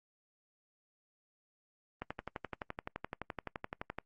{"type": "click train", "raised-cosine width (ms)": 0.5, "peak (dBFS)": -23, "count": 24, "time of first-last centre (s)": [2.02, 3.986], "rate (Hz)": 11.7, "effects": ["noise-tail reverb RT60 0.1 s tail -25 dB re dry", "Opus 24 kbps"]}